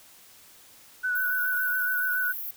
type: tone with vibrato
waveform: sine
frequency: 1486 Hz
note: F#6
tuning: 7 cents sharp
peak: -24 dBFS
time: 1.03-2.33 s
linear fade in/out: 20 ms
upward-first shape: sine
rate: 7.1 Hz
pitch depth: 27 cents each way
type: high-pass noise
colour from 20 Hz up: pink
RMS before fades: -35 dBFS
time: 1.15-2.51 s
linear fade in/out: 5 ms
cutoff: 12000 Hz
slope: 96 dB/octave
effects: white hiss -53 dBFS RMS until 2.56 s